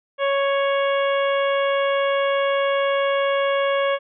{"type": "harmonic tone with a mistuned harmonic", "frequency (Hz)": 554.4, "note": "C#5", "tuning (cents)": 0, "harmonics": [1, 2, 3, 4, 5, 6], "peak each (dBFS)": [-19, -25, -29, -31, -33, -35], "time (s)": [0.18, 3.99], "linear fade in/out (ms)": 50, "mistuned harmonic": 5, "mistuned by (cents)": 17, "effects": []}